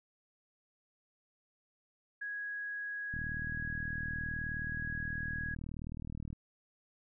sine tone, 1660 Hz, G#6, 1 cent flat, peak -37 dBFS, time 2.21-5.55 s, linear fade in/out 10 ms
click train, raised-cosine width 5 ms, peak -30 dBFS, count 126, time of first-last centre 3.14-6.329 s, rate 39.2 Hz
effects none

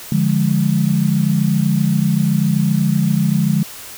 sine chord, D diminished, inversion none, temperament equal, 146.83 / 174.61 / 207.7 Hz, D3 / F3 / Ab3, 0 / 0 / 0 cents, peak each -17 dBFS, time 0.12-3.63 s, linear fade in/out 2 ms, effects white hiss -34 dBFS RMS until 3.97 s

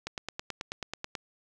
click train, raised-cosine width 0.2 ms, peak -17 dBFS, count 11, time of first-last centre 0.07-1.152 s, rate 9.24 Hz, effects none

